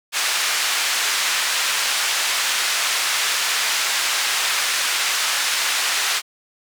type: band-pass noise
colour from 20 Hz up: pink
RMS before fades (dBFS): -21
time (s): 0.12-6.22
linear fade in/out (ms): 50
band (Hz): 1500 to 8500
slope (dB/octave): 12
effects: none